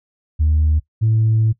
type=tone pair in turn; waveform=sine; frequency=77 / 110.66 Hz; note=D#2 / A2; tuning=-17 / +10 cents; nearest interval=tritone; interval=627 cents; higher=second; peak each=-11 dBFS; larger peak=neither; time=0.39-0.8 / 1.01-1.53 s; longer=second; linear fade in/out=20 ms; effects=noise-tail reverb RT60 0.1 s tail -19 dB re dry + tanh soft clip ceiling -9 dBFS